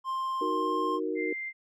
triangle tone with pitch glide, 1053 to 1059.1 Hz, C6 to C6, +11 to +21 cents, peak -27 dBFS, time 0.04-1 s, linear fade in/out 50 ms, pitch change +10 cents, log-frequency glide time 0.49-0.73 s
sine chord, D# minor, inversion none, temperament equal, 311.1 / 370 / 466.2 Hz, D#4 / F#4 / A#4, 0 / 0 / 0 cents, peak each -33 dBFS, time 0.41-1.33 s, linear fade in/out 5 ms
sine tone, 2093 Hz, C7, in tune, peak -33 dBFS, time 1.15-1.53 s, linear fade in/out 50 ms
effects none

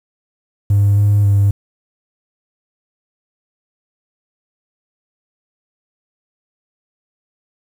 triangle tone with pitch steps, 101.1 / 102.7 / 100.4 Hz, G#2 / G#2 / G2, -46 / -19 / +42 cents, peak -6 dBFS, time 0.7-1.51 s, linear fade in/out 5 ms, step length 270 ms, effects tanh soft clip ceiling -5 dBFS + 7-bit

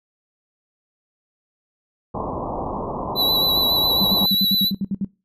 white low-pass noise, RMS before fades -27 dBFS, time 2.14-4.26 s, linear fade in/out 5 ms, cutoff 1100 Hz, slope 96 dB/octave
square tone with vibrato, 3951 Hz, B7, in tune, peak -17 dBFS, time 3.15-4.72 s, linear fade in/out 50 ms, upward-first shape sine, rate 7.3 Hz, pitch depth 26 cents each way
sine tone bursts, 196 Hz, G3, in tune, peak -19 dBFS, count 11, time 4.01-5.047 s, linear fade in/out 2 ms, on 37 ms, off 63 ms
effects noise-tail reverb RT60 0.3 s tail -23 dB re dry

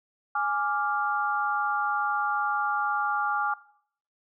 sine chord, D diminished, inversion second, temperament equal, 830.6 / 1174.7 / 1396.9 Hz, Ab5 / D6 / F6, 0 / 0 / 0 cents, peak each -28 / -29 / -29 dBFS, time 0.35-3.54 s, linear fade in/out 5 ms, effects noise-tail reverb RT60 0.6 s tail -19 dB re dry

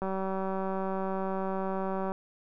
click train, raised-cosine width 1 ms, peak -20 dBFS, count 402, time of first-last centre 0.02-2.119 s, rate 191 Hz, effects none

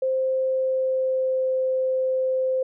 sine tone with pitch glide, 523.3 to 519.7 Hz, C5 to C5, 0 to -12 cents, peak -20 dBFS, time 0.02-2.63 s, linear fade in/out 5 ms, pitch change -12 cents, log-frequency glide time 0.47-1.53 s, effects none

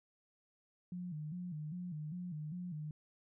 sine tone with vibrato, 164.81 Hz, E3, in tune, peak -40 dBFS, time 0.92-2.91 s, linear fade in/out 2 ms, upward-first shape square, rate 2.5 Hz, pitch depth 140 cents each way, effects none

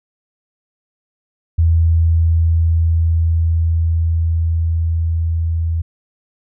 sine tone with level ramp, 82.41 Hz, E2, in tune, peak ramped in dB -9 to -15 dBFS, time 1.58-5.82 s, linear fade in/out 10 ms, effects none

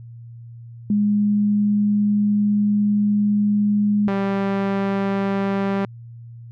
sine / sawtooth tone pair in turn, 206.9 / 196.58 Hz, G#3 / G3, -6 / +5 cents, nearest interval minor second, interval 89 cents, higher first, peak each -15 dBFS, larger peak neither, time 0.9-4.08 / 4.08-5.85 s, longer first, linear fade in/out 2 ms, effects added 117 Hz sine -36 dBFS peak until 6.51 s + low-pass 2000 Hz 12 dB/octave

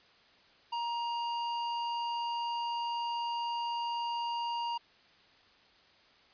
square tone, 941 Hz, A#5, 16 cents sharp, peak -33 dBFS, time 0.72-4.78 s, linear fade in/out 10 ms, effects white hiss -62 dBFS RMS until 6.33 s + resampled to 11025 Hz

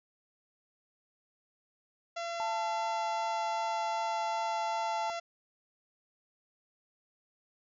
harmonic tone, 680 Hz, F5, 46 cents flat, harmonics 1 / 2 / 3 / 4 / 5 / 6 / 7 / 8 / 9 / 10, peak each -36 / -42 / -46 / -48 / -50 / -52 / -53 / -54 / -55 / -56 dBFS, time 2.16-5.2 s, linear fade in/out 10 ms
sine tone with vibrato, 880 Hz, A5, in tune, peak -32 dBFS, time 2.4-5.1 s, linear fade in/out 0 ms, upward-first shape sine, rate 2.6 Hz, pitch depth 14 cents each way
effects none

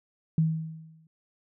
sine tone with exponential decay, 160 Hz, D#3, 49 cents sharp, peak -18 dBFS, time 0.38-1.07 s, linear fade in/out 2 ms, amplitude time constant 150 ms, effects none

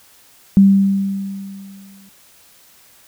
sine tone with exponential decay, 196 Hz, G3, in tune, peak -4 dBFS, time 0.57-2.09 s, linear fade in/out 0 ms, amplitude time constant 330 ms, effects white hiss -49 dBFS RMS until 3.07 s

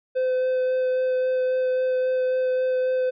triangle tone with vibrato, 512 Hz, C5, 38 cents flat, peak -18 dBFS, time 0.15-3.11 s, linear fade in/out 20 ms, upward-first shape sine, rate 3.7 Hz, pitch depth 8 cents each way, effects resampled to 11025 Hz

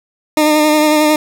20% pulse tone with vibrato, 304.2 Hz, D#4, 39 cents flat, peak -4 dBFS, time 0.37-1.16 s, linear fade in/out 2 ms, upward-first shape sine, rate 11 Hz, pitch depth 23 cents each way, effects none

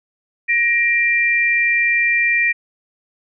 sine tone pair together, 1883 / 2372 Hz, A#6 / D7, +17 / +17 cents, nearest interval major third, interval 400 cents, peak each -16 dBFS, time 0.48-2.53 s, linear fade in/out 20 ms, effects none

